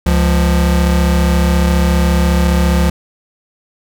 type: tone pair together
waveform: square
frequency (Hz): 69.72 / 174.61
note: C#2 / F3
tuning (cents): +11 / 0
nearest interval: octave + major third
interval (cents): 1589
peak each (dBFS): -12 / -15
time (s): 0.06-2.9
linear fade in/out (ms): 5
effects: none